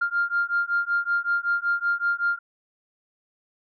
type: beating tone pair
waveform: sine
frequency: 1396.9 / 1402.2 Hz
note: F6 / F6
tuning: 0 / +7 cents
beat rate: 5.3 Hz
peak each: -24 dBFS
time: 0.01-2.39 s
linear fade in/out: 10 ms
effects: tanh soft clip ceiling -14 dBFS